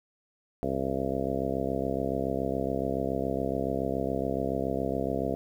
harmonic tone, 67.1 Hz, C2, 44 cents sharp, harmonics 1 / 2 / 3 / 4 / 5 / 6 / 7 / 8 / 9 / 10, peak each -39 / -38 / -36 / -34 / -40 / -35 / -35 / -37 / -38 / -35 dBFS, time 0.63-5.35 s, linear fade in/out 0 ms, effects 10-bit

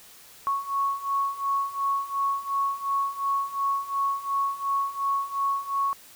sine beating tone pair, 1105 / 1107.8 Hz, C#6 / C#6, -6 / -1 cents, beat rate 2.8 Hz, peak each -29 / -26 dBFS, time 0.47-5.93 s, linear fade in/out 0 ms, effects white hiss -50 dBFS RMS until 6.15 s

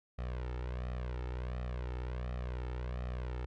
sawtooth tone with flanger, 61.74 Hz, B1, in tune, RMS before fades -38 dBFS, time 0.18-3.46 s, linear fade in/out 10 ms, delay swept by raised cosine 1.6 to 2.27 ms, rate 1.4 Hz, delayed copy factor +0.75, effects low-pass 3000 Hz 12 dB/octave + MP3 64 kbps

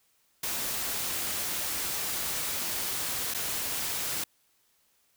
white noise with dropouts, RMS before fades -32 dBFS, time 0.43-4.24 s, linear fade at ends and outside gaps 5 ms, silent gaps 3.339-3.345 s, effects white hiss -69 dBFS RMS until 5.16 s

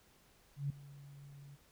sine tone with ADSR envelope, 141.2 Hz, C#3, 32 cents sharp, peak -32 dBFS, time 0.56-1.57 s, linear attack 140 ms, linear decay 4 ms, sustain -19 dB, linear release 28 ms, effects pink hiss -67 dBFS RMS until 1.71 s

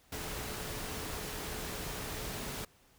sine tone in noise, 430 Hz, A4, 40 cents flat, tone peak -50 dBFS, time 0.12-2.65 s, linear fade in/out 5 ms, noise pink, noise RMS -40 dBFS, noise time 0.12-2.65 s, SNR -13 dB, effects pink hiss -65 dBFS RMS until 2.98 s

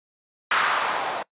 violet noise with low-pass filter sweep, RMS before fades -24 dBFS, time 0.51-1.23 s, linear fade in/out 5 ms, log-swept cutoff 1400 to 700 Hz, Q 2.1, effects noise-tail reverb RT60 0.1 s tail -22 dB re dry + resampled to 8000 Hz

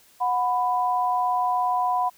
sine tone pair together, 732 / 994.9 Hz, F#5 / B5, -19 / +12 cents, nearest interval perfect fourth, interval 531 cents, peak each -23 dBFS, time 0.2-2.1 s, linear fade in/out 20 ms, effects white hiss -56 dBFS RMS until 2.17 s

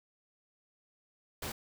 pink noise, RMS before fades -39 dBFS, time 1.42-1.52 s, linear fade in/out 5 ms, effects none

